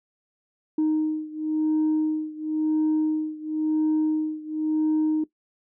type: beating tone pair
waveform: sine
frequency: 310 / 310.96 Hz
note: D#4 / D#4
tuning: -6 / -1 cents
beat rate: 0.96 Hz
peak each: -22 / -24 dBFS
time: 0.78-5.24 s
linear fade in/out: 5 ms
effects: noise-tail reverb RT60 0.1 s tail -17 dB re dry + tanh soft clip ceiling -17 dBFS